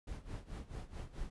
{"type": "noise with tremolo", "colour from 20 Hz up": "brown", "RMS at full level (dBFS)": -42, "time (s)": [0.07, 1.3], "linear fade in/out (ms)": 5, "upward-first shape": "sine", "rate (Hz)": 4.6, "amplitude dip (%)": 85, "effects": ["resampled to 24000 Hz"]}